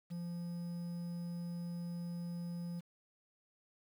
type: tone with quantisation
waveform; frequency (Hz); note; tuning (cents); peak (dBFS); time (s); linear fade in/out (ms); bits
triangle; 172.8; F3; -18; -37; 0.1-2.81; 20; 10
effects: none